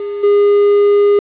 triangle tone with level steps, 408.3 Hz, G#4, 29 cents flat, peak -17 / -5 dBFS, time 0-1.19 s, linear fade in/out 2 ms, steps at 0.23 s, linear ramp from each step 10 ms, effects resampled to 8000 Hz + 7-bit

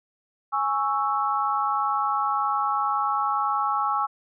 sine chord, C# minor, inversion second, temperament equal, 830.6 / 1108.7 / 1318.5 Hz, G#5 / C#6 / E6, 0 / 0 / 0 cents, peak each -26 dBFS, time 0.52-4.07 s, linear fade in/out 20 ms, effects none

